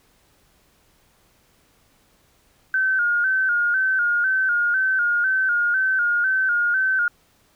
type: tone with vibrato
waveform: sine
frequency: 1480 Hz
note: F#6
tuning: in tune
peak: -17 dBFS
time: 2.74-7.08 s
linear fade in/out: 2 ms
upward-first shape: square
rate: 2 Hz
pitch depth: 65 cents each way
effects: pink hiss -60 dBFS RMS until 7.55 s